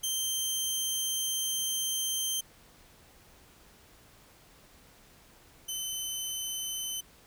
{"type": "tone pair in turn", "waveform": "15% pulse", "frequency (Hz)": [3136, 3052], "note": ["G7", "G7"], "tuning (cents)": [0, -47], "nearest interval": "unison", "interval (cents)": 47, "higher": "first", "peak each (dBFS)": [-22, -26], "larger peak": "first", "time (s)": [[0.03, 2.41], [5.68, 7.01]], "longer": "first", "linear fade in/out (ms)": 10, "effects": ["pink hiss -58 dBFS RMS until 7.26 s"]}